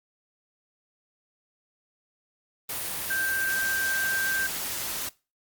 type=tone in noise; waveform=sine; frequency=1571 Hz; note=G6; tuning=3 cents sharp; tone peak=-25 dBFS; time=3.1-4.47 s; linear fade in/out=5 ms; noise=white; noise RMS=-32 dBFS; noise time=2.69-5.09 s; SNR=+4 dB; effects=noise-tail reverb RT60 0.3 s tail -22 dB re dry + Opus 32 kbps